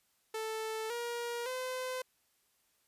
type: tone with pitch steps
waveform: sawtooth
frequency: 440.3 / 474.6 / 511.6 Hz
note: A4 / A#4 / C5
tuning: +1 / +31 / -39 cents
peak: -32 dBFS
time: 0.34-2.02 s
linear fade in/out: 5 ms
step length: 560 ms
effects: white hiss -74 dBFS RMS until 2.87 s + resampled to 32000 Hz